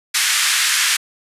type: band-pass noise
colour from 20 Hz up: pink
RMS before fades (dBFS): -17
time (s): 0.14-0.97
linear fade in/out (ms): 10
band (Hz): 1500 to 11000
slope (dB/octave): 24
effects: resampled to 32000 Hz